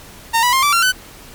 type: tone with pitch steps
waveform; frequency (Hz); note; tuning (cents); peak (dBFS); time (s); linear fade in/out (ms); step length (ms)
sawtooth; 916 / 981 / 1059 / 1163 / 1371 / 1507; A#5 / B5 / C6 / D6 / F6 / F#6; -31 / -12 / +21 / -17 / -32 / +31; -8; 0.33-0.924; 20; 99
effects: pink hiss -39 dBFS RMS until 1.34 s + MP3 96 kbps